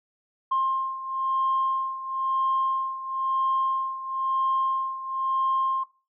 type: beating tone pair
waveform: sine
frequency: 1060 / 1061 Hz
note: C6 / C6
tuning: +22 / +24 cents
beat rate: 1 Hz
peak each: -24 / -28 dBFS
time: 0.51-5.84 s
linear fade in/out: 10 ms
effects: noise-tail reverb RT60 0.3 s tail -17 dB re dry + tanh soft clip ceiling -16 dBFS